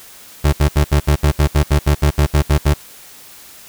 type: tone bursts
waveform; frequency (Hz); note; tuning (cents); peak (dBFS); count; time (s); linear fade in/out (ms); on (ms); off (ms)
30% pulse; 73.9; D2; +11; -7; 15; 0.44-2.739; 10; 87; 71
effects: white hiss -40 dBFS RMS until 3.68 s